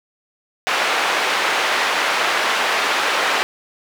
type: band-pass noise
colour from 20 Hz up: white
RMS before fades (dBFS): -19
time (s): 0.67-3.43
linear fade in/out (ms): 0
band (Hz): 510 to 2300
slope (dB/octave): 12
effects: none